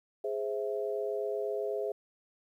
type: chord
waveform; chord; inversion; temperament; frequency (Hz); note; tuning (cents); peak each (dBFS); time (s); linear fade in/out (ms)
sine; Ab augmented; none; equal; 415.3 / 523.3 / 659.3; Ab4 / C5 / E5; 0 / 0 / 0; -33 / -37 / -37; 0.24-1.92; 5
effects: 11-bit